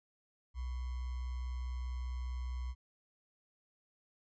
sine tone with sample-and-hold, 62.4 Hz, B1, 19 cents sharp, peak -36 dBFS, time 0.54-2.75 s, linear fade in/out 50 ms, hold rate 1050 Hz, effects resampled to 16000 Hz

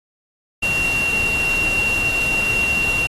sine tone in noise, 2750 Hz, F7, 27 cents flat, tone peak -17 dBFS, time 0.62-3.07 s, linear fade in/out 10 ms, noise pink, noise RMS -28 dBFS, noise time 0.62-3.07 s, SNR +8 dB, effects AAC 32 kbps

